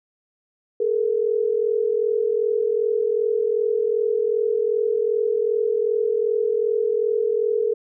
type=tone pair together; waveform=sine; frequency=423.6 / 466.2 Hz; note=G#4 / A#4; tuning=+34 / 0 cents; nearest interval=major second; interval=166 cents; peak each=-21 dBFS; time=0.8-7.74 s; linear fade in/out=5 ms; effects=none